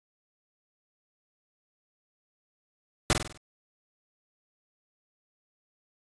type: noise with echo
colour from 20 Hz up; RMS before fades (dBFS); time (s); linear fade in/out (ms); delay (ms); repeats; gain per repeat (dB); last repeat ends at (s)
pink; -21; 3.1-3.13; 0; 49; 5; -6; 3.375
effects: resampled to 22050 Hz